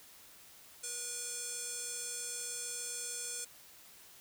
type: tone with band-pass filter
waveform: square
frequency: 483.2 Hz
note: B4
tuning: 38 cents flat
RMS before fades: -41 dBFS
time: 0.83-3.45 s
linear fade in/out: 10 ms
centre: 7800 Hz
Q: 3.6
effects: white hiss -57 dBFS RMS until 4.2 s